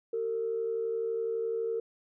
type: tone pair together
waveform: sine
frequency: 383.1 / 455 Hz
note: G4 / A#4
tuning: -40 / -42 cents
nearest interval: minor third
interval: 298 cents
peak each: -37 / -29 dBFS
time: 0.13-1.8 s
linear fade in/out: 5 ms
effects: tanh soft clip ceiling -22 dBFS